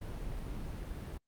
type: noise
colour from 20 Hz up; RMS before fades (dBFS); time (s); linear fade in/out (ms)
brown; -40; 0.01-1.18; 10
effects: Opus 32 kbps